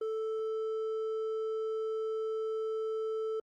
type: tone with hard clipping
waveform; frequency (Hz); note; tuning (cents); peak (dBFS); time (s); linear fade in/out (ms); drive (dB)
sine; 440; A4; 0; -33; 0.01-3.4; 5; 4
effects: Opus 24 kbps